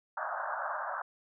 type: band-pass noise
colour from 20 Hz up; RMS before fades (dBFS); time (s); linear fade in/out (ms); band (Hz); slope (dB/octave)
white; -36; 0.17-1.02; 5; 580 to 1600; 96
effects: none